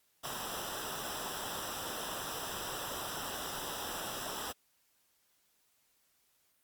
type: noise with comb filter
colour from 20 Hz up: pink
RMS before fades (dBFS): -40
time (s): 0.23-4.53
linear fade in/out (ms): 20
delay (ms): 0.45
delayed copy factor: -0.8
effects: white hiss -73 dBFS RMS until 6.63 s + Opus 48 kbps